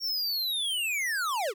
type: linear sweep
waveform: square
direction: down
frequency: 5560 to 346.5 Hz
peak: -28 dBFS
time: 0-1.54 s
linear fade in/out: 50 ms
effects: none